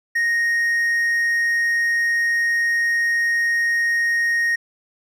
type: tone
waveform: triangle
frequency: 1864.7 Hz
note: A#6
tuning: in tune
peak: -15 dBFS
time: 0.15-4.56 s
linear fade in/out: 10 ms
effects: none